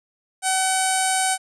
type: tone with low-pass filter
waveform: sawtooth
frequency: 757 Hz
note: F#5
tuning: 39 cents sharp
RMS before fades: -21 dBFS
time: 0.42-1.38 s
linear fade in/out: 50 ms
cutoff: 8900 Hz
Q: 7.9
effects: none